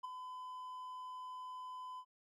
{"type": "tone with ADSR envelope", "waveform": "triangle", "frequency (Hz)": 1011, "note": "B5", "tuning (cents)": 40, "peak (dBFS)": -36, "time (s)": [0.03, 2.05], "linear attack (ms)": 16, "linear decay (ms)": 12, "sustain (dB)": -7, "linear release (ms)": 65, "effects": []}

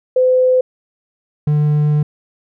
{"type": "tone pair in turn", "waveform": ["sine", "triangle"], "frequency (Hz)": [510, 149.28], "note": ["C5", "D3"], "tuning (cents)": [-44, 29], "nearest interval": "octave + major sixth", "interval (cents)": 2127, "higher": "first", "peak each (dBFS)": -9, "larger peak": "neither", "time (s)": [[0.16, 0.61], [1.47, 2.03]], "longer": "second", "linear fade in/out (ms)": 5, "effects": []}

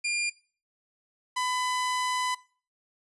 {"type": "tone pair in turn", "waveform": "sawtooth", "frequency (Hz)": [2400, 1003], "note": ["D7", "B5"], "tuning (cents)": [37, 26], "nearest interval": "octave + minor third", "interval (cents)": 1511, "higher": "first", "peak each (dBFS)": -23, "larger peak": "neither", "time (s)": [[0.04, 0.3], [1.36, 2.35]], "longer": "second", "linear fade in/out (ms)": 10, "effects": ["noise-tail reverb RT60 0.4 s tail -20 dB re dry", "resampled to 24000 Hz"]}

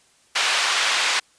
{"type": "band-pass noise", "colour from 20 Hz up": "white", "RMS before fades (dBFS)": -21, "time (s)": [0.35, 1.2], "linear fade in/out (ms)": 10, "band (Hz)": [920, 3700], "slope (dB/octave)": 12, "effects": ["white hiss -58 dBFS RMS until 1.38 s", "resampled to 22050 Hz"]}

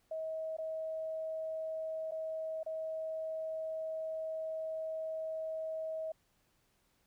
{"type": "tone with dropouts", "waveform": "sine", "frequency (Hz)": 638, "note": "D#5", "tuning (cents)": 43, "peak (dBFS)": -36, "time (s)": [0.11, 6.12], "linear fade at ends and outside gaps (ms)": 5, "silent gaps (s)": [[0.568, 0.584], [2.111, 2.118], [2.632, 2.662]], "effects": ["pink hiss -74 dBFS RMS until 7.06 s"]}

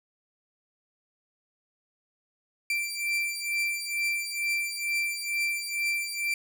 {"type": "beating tone pair", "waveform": "40% pulse", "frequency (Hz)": [2349, 2351.2], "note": ["D7", "D7"], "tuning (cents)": [0, 1], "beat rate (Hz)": 2.2, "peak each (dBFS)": [-29, -31], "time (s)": [2.7, 6.34], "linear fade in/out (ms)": 2, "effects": []}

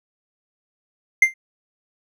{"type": "tone with exponential decay", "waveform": "triangle", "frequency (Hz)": 2093, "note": "C7", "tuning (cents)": 0, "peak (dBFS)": -4, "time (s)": [1.22, 1.34], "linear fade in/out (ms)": 5, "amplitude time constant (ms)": 24, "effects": []}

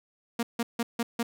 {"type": "tone bursts", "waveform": "sawtooth", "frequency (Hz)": 234.1, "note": "A#3", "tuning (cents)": 8, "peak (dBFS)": -22, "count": 5, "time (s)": [0.39, 1.23], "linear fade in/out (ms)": 5, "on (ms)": 40, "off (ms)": 160, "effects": []}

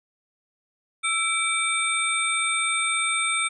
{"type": "tone cluster", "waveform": "sine", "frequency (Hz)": [1325, 2317, 3624, 8540], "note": ["E6", "D7", "A#7", "C9"], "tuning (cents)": [9, -24, -50, 34], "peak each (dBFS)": [-28, -25, -30, -27], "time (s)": [1.03, 3.49], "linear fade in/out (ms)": 20, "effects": []}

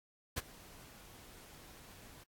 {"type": "noise with ADSR envelope", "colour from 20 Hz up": "pink", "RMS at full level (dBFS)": -34, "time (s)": [0.36, 2.24], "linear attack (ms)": 17, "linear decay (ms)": 29, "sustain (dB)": -22, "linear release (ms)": 11, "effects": ["AAC 64 kbps"]}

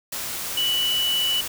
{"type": "tone in noise", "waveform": "sine", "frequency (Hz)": 2960, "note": "F#7", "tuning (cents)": 0, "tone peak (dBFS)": -20, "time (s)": [0.57, 1.41], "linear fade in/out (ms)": 5, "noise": "white", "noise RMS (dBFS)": -30, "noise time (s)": [0.12, 1.48], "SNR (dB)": 7, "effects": []}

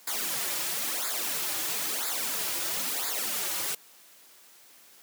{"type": "noise with flanger", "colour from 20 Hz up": "white", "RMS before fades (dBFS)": -31, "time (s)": [0.07, 3.75], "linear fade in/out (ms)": 5, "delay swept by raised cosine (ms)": [0.34, 4.54], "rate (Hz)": 1, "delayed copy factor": -0.85, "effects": ["white hiss -55 dBFS RMS until 5.02 s", "high-pass 200 Hz 12 dB/octave"]}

